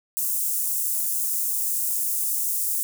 white high-pass noise, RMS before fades -25 dBFS, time 0.17-2.83 s, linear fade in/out 0 ms, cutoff 7600 Hz, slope 24 dB/octave, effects none

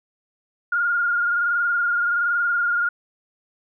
sine tone with frequency modulation, 1417 Hz, F6, 25 cents sharp, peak -18 dBFS, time 0.72-2.89 s, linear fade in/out 5 ms, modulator 21.3 Hz, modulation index 1.4, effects none

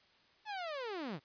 sawtooth linear sweep, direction down, 880 to 121.9 Hz, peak -35 dBFS, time 0.45-1.2 s, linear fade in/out 50 ms, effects white hiss -67 dBFS RMS until 1.24 s + resampled to 11025 Hz

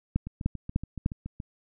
two click trains, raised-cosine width 5 ms, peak -12 / -23 dBFS, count 4 / 9, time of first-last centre 0.16-1.061 / 0.27-1.402 s, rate 3.33 / 7.07 Hz, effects none

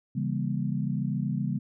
sine chord, C# diminished seventh, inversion none, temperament just, 138.59 / 166.31 / 199.57 / 239.5 Hz, C#3 / E3 / G3 / Bb3, 0 / +16 / +31 / +47 cents, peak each -30 / -33 / -31 / -34 dBFS, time 0.15-1.59 s, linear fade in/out 10 ms, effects none

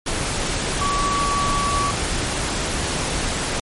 sine tone in noise, 1139 Hz, C#6, 47 cents sharp, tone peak -20 dBFS, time 0.81-1.91 s, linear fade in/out 5 ms, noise pink, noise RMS -23 dBFS, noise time 0.06-3.6 s, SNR 0 dB, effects MP3 48 kbps

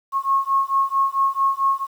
sine beating tone pair, 1087 / 1091.5 Hz, C#6 / C#6, -34 / -27 cents, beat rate 4.5 Hz, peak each -20 dBFS, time 0.12-1.87 s, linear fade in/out 50 ms, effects 8-bit

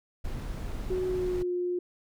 brown noise, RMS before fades -35 dBFS, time 0.24-1.43 s, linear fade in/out 10 ms
sine tone with pitch glide, 369.1 to 356.3 Hz, F#4 to F4, -4 to +35 cents, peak -27 dBFS, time 0.9-1.79 s, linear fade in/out 5 ms, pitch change -61 cents, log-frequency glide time 1.08-1.52 s
effects none

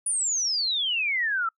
sine exponential sweep, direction down, 9830 to 1300 Hz, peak -23 dBFS, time 0.06-1.49 s, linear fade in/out 5 ms, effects noise-tail reverb RT60 0.1 s tail -24 dB re dry

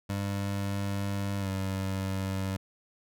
25% pulse tone with pitch glide, 99.6 to 96.04 Hz, G2 to G2, +28 to -35 cents, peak -26 dBFS, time 0.09-2.57 s, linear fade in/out 10 ms, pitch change -63 cents, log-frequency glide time 1.39-1.48 s, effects none

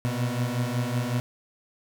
30% pulse beating tone pair, 119.9 / 125.3 Hz, A#2 / B2, +49 / +25 cents, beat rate 5.4 Hz, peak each -25 / -26 dBFS, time 0.05-1.2 s, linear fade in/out 0 ms, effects none

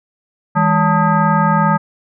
sine tone with frequency modulation, 525 Hz, C5, 6 cents sharp, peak -10 dBFS, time 0.55-1.78 s, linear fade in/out 20 ms, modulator 364 Hz, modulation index 2.4, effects none

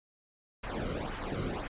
brown noise with flanger, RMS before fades -36 dBFS, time 0.63-1.68 s, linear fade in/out 10 ms, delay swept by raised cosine 0.21 to 1.18 ms, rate 1.9 Hz, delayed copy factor -0.75, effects resampled to 8000 Hz

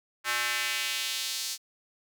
square tone with high-pass filter sweep, 120 Hz, B2, 49 cents flat, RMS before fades -31 dBFS, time 0.24-1.58 s, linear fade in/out 50 ms, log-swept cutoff 1500 to 5100 Hz, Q 1.5, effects none

